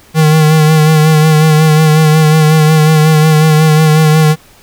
square tone with vibrato, 155.56 Hz, D#3, in tune, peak -5 dBFS, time 0.14-4.36 s, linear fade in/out 50 ms, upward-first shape sine, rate 5.5 Hz, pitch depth 34 cents each way, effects pink hiss -42 dBFS RMS until 4.62 s

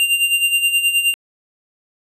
square tone with tremolo, 2786 Hz, F7, 5 cents flat, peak -12 dBFS, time 0-1.14 s, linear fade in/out 0 ms, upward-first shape sine, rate 9.5 Hz, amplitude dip 65%, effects resampled to 32000 Hz

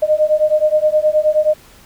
sine beating tone pair, 608 / 617.5 Hz, D#5 / D#5, -40 / -13 cents, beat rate 9.5 Hz, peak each -14 dBFS, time 0.02-1.54 s, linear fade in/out 10 ms, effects pink hiss -45 dBFS RMS until 1.85 s

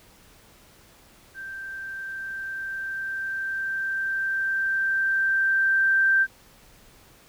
sine tone with level ramp, 1568 Hz, G6, in tune, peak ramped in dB -34 to -16 dBFS, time 1.34-6.27 s, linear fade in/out 50 ms, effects pink hiss -54 dBFS RMS until 7.28 s

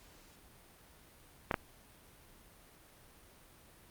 clicks, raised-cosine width 0.5 ms, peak -15 dBFS, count 2, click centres 1.512 / 1.542 s, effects pink hiss -60 dBFS RMS until 3.9 s + Opus 48 kbps

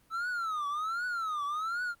triangle tone with vibrato, 1300 Hz, E6, 24 cents flat, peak -29 dBFS, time 0.1-1.95 s, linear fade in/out 50 ms, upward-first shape triangle, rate 1.3 Hz, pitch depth 240 cents each way, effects pink hiss -66 dBFS RMS until 2 s + Opus 32 kbps

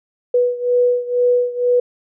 sine beating tone pair, 490 / 492.1 Hz, B4 / B4, -14 / -6 cents, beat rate 2.1 Hz, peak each -15 / -18 dBFS, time 0.34-1.8 s, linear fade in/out 5 ms, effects none

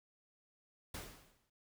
pink noise with exponential decay, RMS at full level -43 dBFS, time 0.94-1.5 s, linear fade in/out 5 ms, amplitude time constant 120 ms, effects none

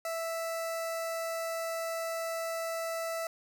sawtooth tone with notch filter, 659.3 Hz, E5, in tune, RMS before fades -35 dBFS, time 0.05-3.27 s, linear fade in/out 2 ms, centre 3300 Hz, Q 1.9, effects none

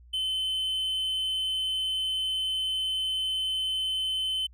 triangle tone, 3058 Hz, G7, 44 cents flat, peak -25 dBFS, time 0.13-4.47 s, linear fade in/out 10 ms, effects added 60 Hz sine -50 dBFS peak until 4.53 s

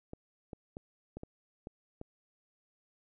clicks, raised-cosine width 2 ms, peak -29 dBFS, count 7, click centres 0.134 / 0.532 / 0.769 / 1.17 / 1.234 / 1.671 / 2.014 s, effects none

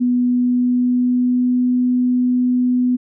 sine tone with pitch glide, 246.4 to 249.1 Hz, B3 to B3, -4 to +15 cents, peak -13 dBFS, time 0-2.97 s, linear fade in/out 20 ms, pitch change +19 cents, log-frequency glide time 0.18-1.66 s, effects none

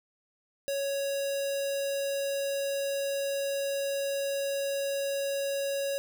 square tone with notch filter, 555 Hz, C#5, 2 cents sharp, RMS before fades -31 dBFS, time 0.68-5.98 s, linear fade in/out 0 ms, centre 1200 Hz, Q 0.62, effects none

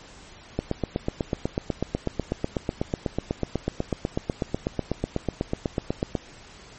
click train, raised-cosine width 2 ms, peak -10 dBFS, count 46, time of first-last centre 0.59-6.152 s, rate 8.09 Hz, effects pink hiss -47 dBFS RMS until 6.78 s + MP3 32 kbps

